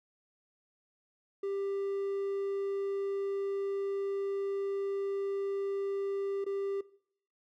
triangle tone with dropouts, 395.3 Hz, G4, 15 cents sharp, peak -30 dBFS, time 1.43-6.81 s, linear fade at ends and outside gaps 5 ms, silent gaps 6.443-6.463 s, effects noise-tail reverb RT60 0.6 s tail -19 dB re dry

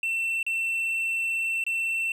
triangle tone with dropouts, 2691 Hz, E7, 35 cents sharp, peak -23 dBFS, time 0.03-2.12 s, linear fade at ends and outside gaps 2 ms, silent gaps 0.429-0.465 / 1.639-1.665 s, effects none

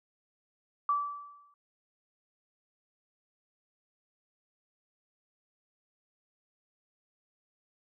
sine tone with exponential decay, 1158 Hz, D6, 25 cents flat, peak -23 dBFS, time 0.89-1.54 s, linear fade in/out 2 ms, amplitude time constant 140 ms, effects none

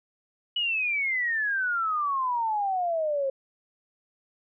sine exponential sweep, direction down, 2960 to 530 Hz, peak -24 dBFS, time 0.56-3.3 s, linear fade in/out 5 ms, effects none

